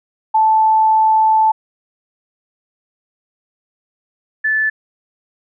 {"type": "tone pair in turn", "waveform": "sine", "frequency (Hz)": [876, 1744.9], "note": ["A5", "A6"], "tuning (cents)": [-8, -15], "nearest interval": "octave", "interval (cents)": 1193, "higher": "second", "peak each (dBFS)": [-9, -13], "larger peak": "first", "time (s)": [[0.34, 1.52], [4.44, 4.7]], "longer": "first", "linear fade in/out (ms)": 10, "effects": []}